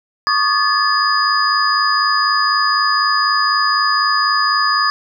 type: tone cluster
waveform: sine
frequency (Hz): 1116 / 1220 / 1723 / 4950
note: C#6 / D#6 / A6 / D#8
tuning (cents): +11 / -34 / -37 / -10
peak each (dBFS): -18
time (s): 0.27-4.9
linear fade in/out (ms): 0
effects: none